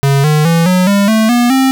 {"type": "tone with pitch steps", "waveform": "square", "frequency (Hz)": [138.59, 152.01, 166.73, 182.87, 200.6, 220, 241.3, 264.7], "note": ["C#3", "D#3", "E3", "F#3", "G3", "A3", "B3", "C4"], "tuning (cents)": [0, -40, 20, -20, 40, 0, -40, 20], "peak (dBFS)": -8, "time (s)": [0.03, 1.71], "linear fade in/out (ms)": 0, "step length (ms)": 210, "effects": []}